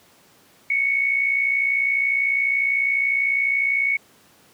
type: tone with amplitude modulation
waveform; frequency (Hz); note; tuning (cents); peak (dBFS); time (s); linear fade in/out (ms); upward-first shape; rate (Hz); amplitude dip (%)
sine; 2217; C#7; 0; -15; 0.7-3.97; 5; sine; 60; 60
effects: pink hiss -54 dBFS RMS until 4.53 s + high-pass 150 Hz 12 dB/octave